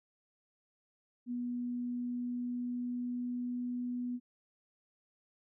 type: tone with pitch glide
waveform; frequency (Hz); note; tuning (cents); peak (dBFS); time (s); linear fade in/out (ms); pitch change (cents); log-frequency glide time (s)
sine; 243.7 to 245.7; B3 to B3; -23 to -9; -34; 1.26-4.2; 50; +14; 1.42-3.71
effects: none